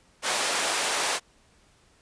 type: high-pass noise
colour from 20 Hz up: pink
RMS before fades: -26 dBFS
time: 0.22-1.2 s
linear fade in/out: 50 ms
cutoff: 610 Hz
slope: 12 dB/octave
effects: pink hiss -61 dBFS RMS until 2.01 s + resampled to 22050 Hz